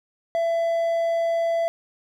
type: tone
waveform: triangle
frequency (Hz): 669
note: E5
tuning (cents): +25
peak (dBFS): -18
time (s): 0.35-1.68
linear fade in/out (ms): 0
effects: none